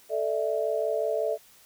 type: chord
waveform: sine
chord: A suspended fourth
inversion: none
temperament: equal with one note detuned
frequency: 440 / 593.8 / 659.3 Hz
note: A4 / D5 / E5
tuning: 0 / +19 / 0 cents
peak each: -29 dBFS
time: 0.09-1.38 s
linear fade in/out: 50 ms
effects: white hiss -56 dBFS RMS until 1.65 s